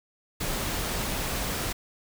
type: noise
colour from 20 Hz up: pink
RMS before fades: -30 dBFS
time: 0.4-1.73 s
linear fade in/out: 10 ms
effects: none